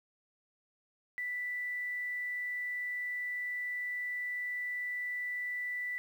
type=tone with quantisation; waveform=sine; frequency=1975.5 Hz; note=B6; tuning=in tune; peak=-34 dBFS; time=1.18-5.98 s; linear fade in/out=0 ms; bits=10; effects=none